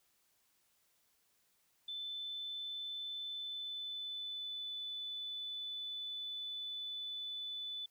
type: tone with pitch glide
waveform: sine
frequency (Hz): 3520 to 3490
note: A7 to A7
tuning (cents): 0 to -15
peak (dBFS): -40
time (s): 1.88-7.86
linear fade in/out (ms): 5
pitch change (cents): -15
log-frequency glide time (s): 3.26-4.73
effects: white hiss -75 dBFS RMS until 7.9 s